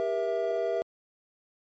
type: chord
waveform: triangle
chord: E diminished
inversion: first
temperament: just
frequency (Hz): 395.6 / 474.7 / 659.3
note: G4 / Bb4 / E5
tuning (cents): +16 / +31 / 0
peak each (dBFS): -30 / -29 / -27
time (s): 0-0.82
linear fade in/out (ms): 0
effects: MP3 32 kbps